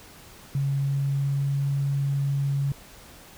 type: tone with pitch glide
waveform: sine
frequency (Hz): 138.59 to 139.55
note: C#3 to C#3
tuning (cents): 0 to +12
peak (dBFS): -22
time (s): 0.55-2.72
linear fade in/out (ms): 2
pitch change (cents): +12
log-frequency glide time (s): 0.85-1.56
effects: pink hiss -48 dBFS RMS until 3.37 s